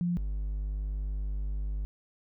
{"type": "tone pair in turn", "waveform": ["sine", "triangle"], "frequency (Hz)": [174.61, 50.38], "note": ["F3", "G1"], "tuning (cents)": [0, 48], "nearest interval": "octave + minor seventh", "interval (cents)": 2152, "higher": "first", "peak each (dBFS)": [-26, -28], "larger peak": "first", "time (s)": [[0.01, 0.17], [0.17, 1.85]], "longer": "second", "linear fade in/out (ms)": 0, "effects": []}